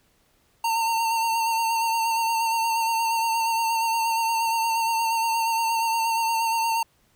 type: tone with vibrato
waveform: square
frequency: 910 Hz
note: A#5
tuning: 42 cents flat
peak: -22 dBFS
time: 0.64-6.83 s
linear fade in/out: 5 ms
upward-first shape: sine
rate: 8.5 Hz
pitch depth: 27 cents each way
effects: pink hiss -64 dBFS RMS until 7.15 s